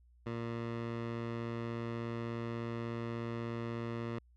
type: tone with low-pass filter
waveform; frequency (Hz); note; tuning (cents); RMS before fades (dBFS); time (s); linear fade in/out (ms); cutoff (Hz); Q
15% pulse; 116.54; A#2; 0; -39; 0.26-4.19; 5; 2700; 0.7
effects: added 60 Hz sine -61 dBFS peak until 4.36 s